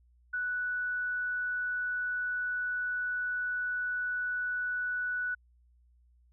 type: tone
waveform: sine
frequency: 1480 Hz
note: F#6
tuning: in tune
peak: -30 dBFS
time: 0.33-5.35 s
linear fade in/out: 10 ms
effects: added 60 Hz sine -61 dBFS peak until 6.32 s